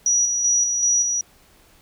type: tone with tremolo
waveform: sine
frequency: 5820 Hz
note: F#8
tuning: 29 cents flat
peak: -15 dBFS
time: 0.06-1.21 s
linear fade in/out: 2 ms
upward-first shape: square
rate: 2.6 Hz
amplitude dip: 40%
effects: pink hiss -54 dBFS RMS until 1.81 s